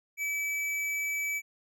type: tone with hard clipping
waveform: triangle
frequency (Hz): 2299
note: D7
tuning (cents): -37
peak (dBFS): -31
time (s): 0.17-1.42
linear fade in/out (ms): 50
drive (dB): 17
effects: none